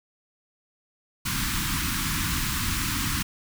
pink band-stop noise, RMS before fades -27 dBFS, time 1.25-3.23 s, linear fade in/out 10 ms, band 310 to 1000 Hz, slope 48 dB/octave, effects none

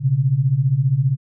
sine beating tone pair, 123.4 / 138.4 Hz, B2 / C#3, -1 / -2 cents, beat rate 15 Hz, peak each -19 / -16 dBFS, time 0-1.17 s, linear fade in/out 50 ms, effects none

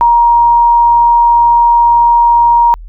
sine tone, 943 Hz, A#5, 20 cents sharp, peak -4 dBFS, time 0.01-2.74 s, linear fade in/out 0 ms, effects added 41 Hz sine -26 dBFS peak until 2.88 s

